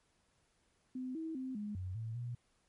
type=tone with pitch steps; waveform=sine; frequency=256 / 322.1 / 260.2 / 208.2 / 92.3 / 112.3 / 120.7 Hz; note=C4 / E4 / C4 / G#3 / F#2 / A2 / B2; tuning=-38 / -40 / -9 / +5 / -4 / +36 / -39 cents; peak=-38 dBFS; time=0.95-2.35 s; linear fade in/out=5 ms; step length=200 ms; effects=pink hiss -75 dBFS RMS until 2.68 s + MP3 48 kbps